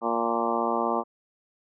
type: harmonic tone with a mistuned harmonic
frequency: 116.4 Hz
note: A#2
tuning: 2 cents flat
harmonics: 2 / 3 / 4 / 5 / 6 / 7 / 8 / 9 / 10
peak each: -32 / -32 / -32 / -32 / -32 / -32 / -32 / -32 / -32 dBFS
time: 0.01-1.04 s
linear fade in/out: 50 ms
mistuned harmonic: 8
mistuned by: -40 cents
effects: none